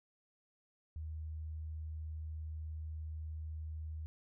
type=tone; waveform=sine; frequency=78.3 Hz; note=D#2; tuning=11 cents sharp; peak=-40 dBFS; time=0.96-4.06 s; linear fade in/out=0 ms; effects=none